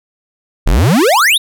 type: exponential sweep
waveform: square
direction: up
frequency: 31 to 3951 Hz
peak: -8 dBFS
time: 0.66-1.38 s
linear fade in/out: 10 ms
effects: none